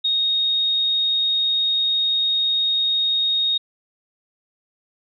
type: tone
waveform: sine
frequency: 3729 Hz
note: A#7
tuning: in tune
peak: -17 dBFS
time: 0.04-3.58 s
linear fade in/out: 10 ms
effects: none